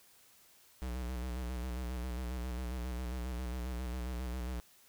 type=tone with vibrato; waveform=square; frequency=61.74 Hz; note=B1; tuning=in tune; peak=-37 dBFS; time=0.82-4.6 s; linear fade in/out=0 ms; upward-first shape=square; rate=7.4 Hz; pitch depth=60 cents each way; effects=white hiss -63 dBFS RMS until 4.88 s